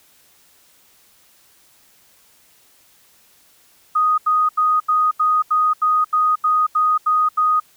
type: tone bursts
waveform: sine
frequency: 1244.5 Hz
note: D#6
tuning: in tune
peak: -13 dBFS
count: 12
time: 3.95-7.601 s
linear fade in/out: 10 ms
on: 230 ms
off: 81 ms
effects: white hiss -54 dBFS RMS until 7.76 s